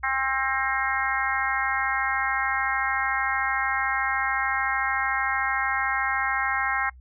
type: harmonic tone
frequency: 266.5 Hz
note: C4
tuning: 32 cents sharp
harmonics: 3 / 4 / 5 / 6 / 7 / 8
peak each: -30 / -30 / -30 / -30 / -30 / -30 dBFS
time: 0.03-6.9 s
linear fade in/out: 10 ms
effects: noise-tail reverb RT60 0.1 s tail -24 dB re dry + added 63 Hz sine -45 dBFS peak until 7 s